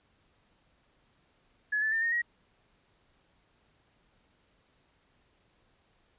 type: tone with pitch steps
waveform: sine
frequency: 1700 / 1747.8 / 1796.9 / 1847.4 / 1899.4 Hz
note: G#6 / A6 / A6 / A#6 / A#6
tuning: +40 / -12 / +36 / -16 / +32 cents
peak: -26 dBFS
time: 1.72-2.22 s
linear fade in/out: 10 ms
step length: 100 ms
effects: pink hiss -69 dBFS RMS until 6.18 s + resampled to 8000 Hz